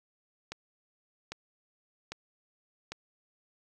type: click train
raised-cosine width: 0.2 ms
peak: -21 dBFS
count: 4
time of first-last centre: 0.52-2.92 s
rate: 1.25 Hz
effects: none